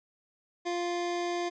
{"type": "tone", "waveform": "25% pulse", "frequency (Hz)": 349, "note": "F4", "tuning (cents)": -1, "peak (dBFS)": -26, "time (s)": [0.65, 1.5], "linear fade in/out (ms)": 20, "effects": ["resampled to 16000 Hz"]}